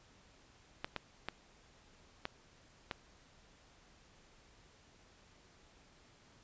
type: clicks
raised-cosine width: 0.3 ms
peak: -21 dBFS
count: 5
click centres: 0.845 / 0.963 / 1.286 / 2.254 / 2.912 s
effects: pink hiss -64 dBFS RMS until 6.43 s + resampled to 16000 Hz